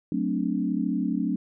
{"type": "chord", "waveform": "sine", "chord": "D dominant seventh", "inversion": "first", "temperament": "equal", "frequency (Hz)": [185, 220, 261.6, 293.7], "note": ["F#3", "A3", "C4", "D4"], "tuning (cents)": [0, 0, 0, 0], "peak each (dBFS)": -29, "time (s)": [0.12, 1.36], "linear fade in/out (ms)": 2, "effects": []}